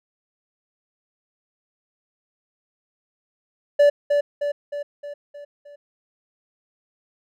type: tone with echo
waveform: triangle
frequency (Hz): 579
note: D5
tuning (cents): -25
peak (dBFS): -9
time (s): 3.79-3.9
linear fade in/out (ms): 10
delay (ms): 310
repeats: 6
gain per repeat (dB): -5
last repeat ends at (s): 5.76
effects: none